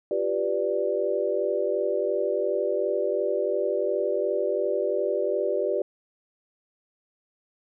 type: chord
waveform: sine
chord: G dominant seventh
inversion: third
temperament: equal with one note detuned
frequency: 349.2 / 392 / 495.6 / 587.3 Hz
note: F4 / G4 / B4 / D5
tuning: 0 / 0 / +6 / 0 cents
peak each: -32 / -27 / -29 / -27 dBFS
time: 0.11-5.82 s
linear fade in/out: 2 ms
effects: none